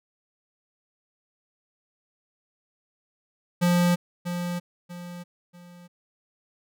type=tone with echo; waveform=square; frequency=175.6 Hz; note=F3; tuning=10 cents sharp; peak=-19 dBFS; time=3.61-3.96 s; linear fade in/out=20 ms; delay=640 ms; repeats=3; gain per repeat=-9 dB; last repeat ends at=5.88 s; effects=none